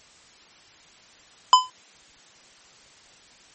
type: tone with exponential decay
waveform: square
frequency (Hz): 1012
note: B5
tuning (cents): +42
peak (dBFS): -7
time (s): 1.53-1.7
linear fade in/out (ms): 1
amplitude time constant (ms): 36
effects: white hiss -52 dBFS RMS until 3.54 s + MP3 32 kbps